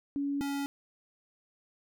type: tone pair in turn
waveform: sine / square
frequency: 282.1 / 280.6 Hz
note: C#4 / C#4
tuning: +30 / +21 cents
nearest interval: unison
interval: 9 cents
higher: first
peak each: -29 / -32 dBFS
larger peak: first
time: 0.16-0.41 / 0.41-0.66 s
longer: neither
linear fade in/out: 0 ms
effects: none